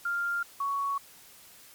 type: tone pair in turn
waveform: sine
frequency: 1396.9 / 1116 Hz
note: F6 / C#6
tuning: 0 / +11 cents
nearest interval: major third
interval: 389 cents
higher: first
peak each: -27 dBFS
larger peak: neither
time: 0.05-0.43 / 0.6-0.98 s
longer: neither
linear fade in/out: 5 ms
effects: white hiss -53 dBFS RMS until 1.74 s + MP3 96 kbps